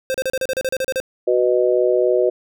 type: tone bursts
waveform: square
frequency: 523.3 Hz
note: C5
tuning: in tune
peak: -19 dBFS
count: 12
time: 0.1-1.001 s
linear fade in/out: 0 ms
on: 43 ms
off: 35 ms
type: harmonic tone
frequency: 123.7 Hz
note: B2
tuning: 3 cents sharp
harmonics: 3 / 4 / 5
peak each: -17 / -18 / -19 dBFS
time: 1.27-2.3 s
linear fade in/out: 10 ms
effects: none